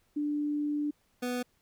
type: tone pair in turn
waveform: sine / 25% pulse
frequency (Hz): 294.7 / 247.2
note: D4 / B3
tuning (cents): +6 / +2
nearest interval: minor third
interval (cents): 304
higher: first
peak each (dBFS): -28 / -27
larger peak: second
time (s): 0.16-0.91 / 1.22-1.43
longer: first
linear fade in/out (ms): 10
effects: pink hiss -71 dBFS RMS until 1.61 s